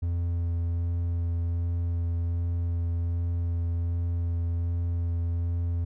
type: tone with vibrato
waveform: triangle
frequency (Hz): 85.4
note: F2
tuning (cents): -38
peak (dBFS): -23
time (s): 0.02-5.85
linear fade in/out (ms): 10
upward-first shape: sine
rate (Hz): 1.3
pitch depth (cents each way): 10
effects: none